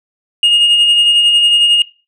sine tone with tremolo, 2852 Hz, F7, 36 cents sharp, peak -3 dBFS, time 0.43-1.82 s, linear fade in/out 2 ms, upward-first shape sine, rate 11 Hz, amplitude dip 45%, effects noise-tail reverb RT60 0.3 s tail -19 dB re dry + tanh soft clip ceiling -5 dBFS

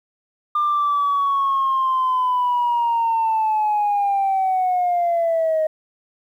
sine linear sweep, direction down, 1200 to 622.3 Hz, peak -15 dBFS, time 0.55-5.67 s, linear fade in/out 5 ms, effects tanh soft clip ceiling -13 dBFS + 9-bit

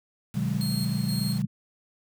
pink noise, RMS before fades -45 dBFS, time 0.34-1.42 s, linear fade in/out 0 ms
sine chord, G# half-diminished seventh, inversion first, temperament equal with one note detuned, 123.47 / 150.7 / 185 / 207.7 Hz, B2 / D3 / F#3 / G#3, 0 / +45 / 0 / 0 cents, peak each -30 dBFS, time 0.34-1.47 s, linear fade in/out 20 ms
sawtooth tone with tremolo, 4251 Hz, C8, 27 cents sharp, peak -30 dBFS, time 0.61-1.38 s, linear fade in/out 0 ms, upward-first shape square, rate 2.1 Hz, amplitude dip 55%
effects none

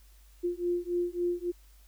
sine beating tone pair, 349.2 / 352.8 Hz, F4 / F4, 0 / +18 cents, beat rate 3.6 Hz, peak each -31 dBFS, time 0.43-1.52 s, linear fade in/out 20 ms, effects added 50 Hz sine -54 dBFS peak until 1.87 s + white hiss -64 dBFS RMS until 1.87 s

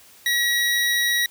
25% pulse tone, 1914 Hz, A#6, 45 cents sharp, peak -15 dBFS, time 0.26-1.26 s, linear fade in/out 2 ms, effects white hiss -50 dBFS RMS until 1.3 s

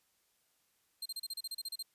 sawtooth tone bursts, 4179 Hz, C8, 3 cents flat, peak -35 dBFS, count 12, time 1.02-1.827 s, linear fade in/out 5 ms, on 37 ms, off 33 ms, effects white hiss -75 dBFS RMS until 1.94 s + resampled to 32000 Hz

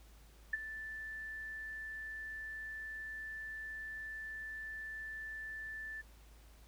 sine tone with ADSR envelope, 1760 Hz, A6, in tune, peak -29 dBFS, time 0.53-6.02 s, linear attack 6 ms, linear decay 24 ms, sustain -13 dB, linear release 17 ms, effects added 54 Hz sine -57 dBFS peak until 6.67 s + pink hiss -65 dBFS RMS until 6.67 s

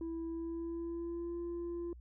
sine tone with pitch glide, 329.7 to 343.5 Hz, E4 to F4, 0 to -29 cents, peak -35 dBFS, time 0.01-1.93 s, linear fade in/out 2 ms, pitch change +71 cents, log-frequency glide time 0.28-1.39 s, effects tanh soft clip ceiling -36 dBFS + added 60 Hz sine -50 dBFS peak until 2 s

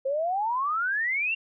sine exponential sweep, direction up, 522 to 2794 Hz, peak -24 dBFS, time 0.05-1.35 s, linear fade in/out 10 ms, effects none

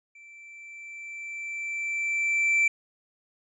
triangle tone with level ramp, 2336 Hz, D7, 10 cents flat, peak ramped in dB -46 to -17 dBFS, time 0.15-2.68 s, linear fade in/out 5 ms, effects resampled to 22050 Hz

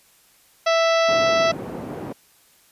harmonic tone, 660 Hz, E5, 2 cents sharp, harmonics 1 / 2 / 3 / 4 / 5 / 6 / 7 / 8 / 9, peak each -17 / -23 / -27 / -29 / -31 / -33 / -34 / -35 / -36 dBFS, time 0.66-1.52 s, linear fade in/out 10 ms
white band-pass noise, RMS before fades -32 dBFS, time 1.08-2.13 s, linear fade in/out 10 ms, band 130 to 450 Hz, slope 12 dB/octave
effects white hiss -56 dBFS RMS until 2.71 s + resampled to 32000 Hz

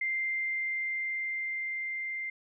sine tone with level ramp, 2093 Hz, C7, in tune, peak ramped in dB -28 to -33 dBFS, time 0.01-2.3 s, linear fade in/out 5 ms, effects none

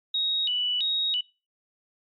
sine tone with vibrato, 3342 Hz, G#7, 10 cents sharp, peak -23 dBFS, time 0.14-1.21 s, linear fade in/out 5 ms, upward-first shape square, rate 1.5 Hz, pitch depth 210 cents each way, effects noise-tail reverb RT60 0.3 s tail -22 dB re dry + MP3 64 kbps

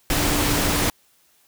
sine tone in noise, 293.7 Hz, D4, in tune, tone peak -27 dBFS, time 0.1-0.9 s, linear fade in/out 2 ms, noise pink, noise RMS -21 dBFS, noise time 0.1-0.9 s, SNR -9 dB, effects white hiss -60 dBFS RMS until 1.47 s

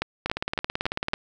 two click trains, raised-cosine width 0.3 ms, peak -10 / -9 dBFS, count 17 / 5, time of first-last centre 0.26-1.139 / 0.02-1.134 s, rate 18.2 / 3.59 Hz, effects none

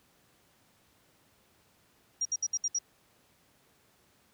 sine tone bursts, 5700 Hz, F8, 34 cents sharp, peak -27 dBFS, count 6, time 2.21-2.788 s, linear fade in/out 5 ms, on 43 ms, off 64 ms, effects pink hiss -66 dBFS RMS until 4.33 s + high-pass 80 Hz 12 dB/octave

